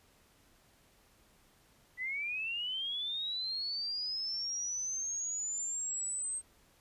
sine linear sweep, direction up, 1960 to 8372 Hz, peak -34 dBFS, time 1.97-6.42 s, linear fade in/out 50 ms, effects pink hiss -66 dBFS RMS until 6.8 s + resampled to 32000 Hz

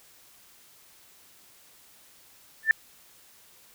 sine tone with exponential growth, 1775 Hz, A6, 15 cents sharp, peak -11 dBFS, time 2.63-2.71 s, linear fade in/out 1 ms, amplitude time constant 17 ms, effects white hiss -56 dBFS RMS until 3.74 s

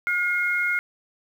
sine tone pair together, 1431 / 2144 Hz, F6 / C7, +42 / +42 cents, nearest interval perfect fifth, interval 700 cents, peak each -24 / -23 dBFS, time 0.07-0.79 s, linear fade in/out 0 ms, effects 8-bit

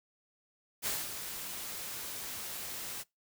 white noise with ADSR envelope, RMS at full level -33 dBFS, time 0.82-3.04 s, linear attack 41 ms, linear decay 210 ms, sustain -8 dB, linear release 30 ms, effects noise-tail reverb RT60 0.2 s tail -24 dB re dry

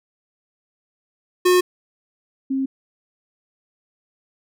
square / sine tone pair in turn, 361.8 / 267.7 Hz, F#4 / C4, -39 / +40 cents, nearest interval perfect fourth, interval 521 cents, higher first, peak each -13 / -19 dBFS, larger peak first, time 1.45-1.61 / 2.5-2.66 s, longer neither, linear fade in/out 10 ms, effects none

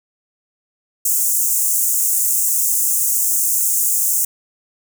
pink high-pass noise, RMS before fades -17 dBFS, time 1.05-4.25 s, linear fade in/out 5 ms, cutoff 6700 Hz, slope 48 dB/octave, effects none

